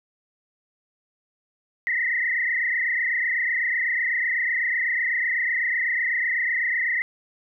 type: tone with frequency modulation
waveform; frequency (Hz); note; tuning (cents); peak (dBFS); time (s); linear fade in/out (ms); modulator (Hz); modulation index
sine; 1953; B6; -20; -21; 1.87-7.02; 0; 28; 3.9
effects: none